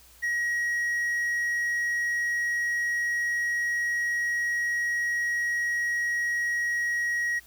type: tone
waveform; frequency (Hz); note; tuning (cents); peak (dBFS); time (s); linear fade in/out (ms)
triangle; 1900; A#6; +33; -23; 0.22-7.4; 20
effects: added 60 Hz sine -58 dBFS peak until 7.46 s + white hiss -55 dBFS RMS until 7.46 s